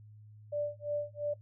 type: tone with tremolo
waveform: sine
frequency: 587.3 Hz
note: D5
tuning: in tune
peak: -29 dBFS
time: 0.52-1.34 s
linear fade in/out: 10 ms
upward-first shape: sine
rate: 2.9 Hz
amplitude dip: 100%
effects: noise-tail reverb RT60 0.1 s tail -17 dB re dry + added 106 Hz sine -51 dBFS peak until 1.41 s